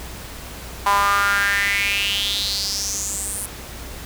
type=tone with high-pass filter sweep; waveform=sawtooth; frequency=200.9 Hz; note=G3; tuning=43 cents sharp; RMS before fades=-21 dBFS; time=0.86-3.46 s; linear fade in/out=5 ms; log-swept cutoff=950 to 10000 Hz; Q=5.8; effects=added 60 Hz sine -37 dBFS peak until 4.05 s + pink hiss -36 dBFS RMS until 4.05 s